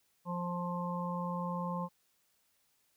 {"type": "harmonic tone", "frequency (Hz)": 175.9, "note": "F3", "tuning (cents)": 13, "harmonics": [1, 3, 5, 6], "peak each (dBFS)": [-36, -42, -42, -40], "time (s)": [0.25, 1.89], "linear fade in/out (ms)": 50, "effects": ["white hiss -74 dBFS RMS until 2.96 s"]}